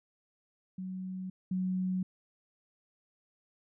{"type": "tone pair in turn", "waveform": "sine", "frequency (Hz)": [186.4, 185.22], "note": ["F#3", "F#3"], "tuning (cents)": [13, 2], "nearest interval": "unison", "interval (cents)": 11, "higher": "first", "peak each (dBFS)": [-36, -29], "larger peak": "second", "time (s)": [[0.78, 1.3], [1.51, 2.03]], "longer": "neither", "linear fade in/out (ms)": 5, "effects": []}